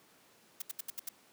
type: noise bursts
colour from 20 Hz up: blue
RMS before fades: -38 dBFS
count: 6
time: 0.6-1.09 s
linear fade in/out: 5 ms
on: 20 ms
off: 74 ms
effects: pink hiss -63 dBFS RMS until 1.32 s + high-pass 200 Hz 12 dB/octave